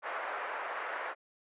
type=band-pass noise; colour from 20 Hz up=white; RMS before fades=-38 dBFS; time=0.02-1.15 s; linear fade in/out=50 ms; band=490 to 1800 Hz; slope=24 dB/octave; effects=resampled to 8000 Hz